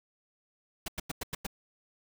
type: noise bursts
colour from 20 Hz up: pink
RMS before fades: -35 dBFS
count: 6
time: 0.86-1.467 s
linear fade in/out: 5 ms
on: 22 ms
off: 95 ms
effects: none